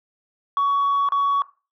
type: tone with dropouts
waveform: sine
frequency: 1123 Hz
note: C#6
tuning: 22 cents sharp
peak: -15 dBFS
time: 0.57-1.42 s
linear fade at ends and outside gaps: 1 ms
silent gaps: 1.088-1.121 s
effects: noise-tail reverb RT60 0.3 s tail -17 dB re dry + tanh soft clip ceiling -15 dBFS